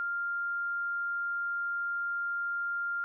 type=tone; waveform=sine; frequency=1396.9 Hz; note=F6; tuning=in tune; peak=-30 dBFS; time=0-3.04 s; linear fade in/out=0 ms; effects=none